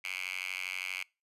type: tone with high-pass filter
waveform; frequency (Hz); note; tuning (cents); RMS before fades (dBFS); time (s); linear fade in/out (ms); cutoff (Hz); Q
5% pulse; 92.5; F#2; 0; -38; 0.04-1.03; 5; 2200; 8.7
effects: noise-tail reverb RT60 0.3 s tail -26 dB re dry + resampled to 32000 Hz